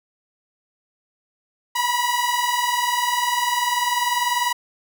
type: tone pair together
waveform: sawtooth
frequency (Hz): 961 / 981.2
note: B5 / B5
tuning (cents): -48 / -12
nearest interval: unison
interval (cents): 36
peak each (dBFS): -19 / -18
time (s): 1.75-4.53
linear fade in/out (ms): 10
effects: none